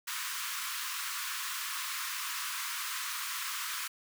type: high-pass noise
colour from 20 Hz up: pink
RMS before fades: -37 dBFS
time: 0.07-3.88 s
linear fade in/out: 10 ms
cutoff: 1000 Hz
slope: 96 dB/octave
effects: none